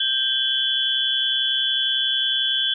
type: tone cluster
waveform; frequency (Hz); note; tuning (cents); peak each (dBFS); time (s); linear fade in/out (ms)
sine; 1577 / 3056 / 3187 / 3409; G6 / G7 / G7 / G#7; +10 / -45 / +28 / +45; -29 / -24 / -26 / -22; 0-2.74; 5
effects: none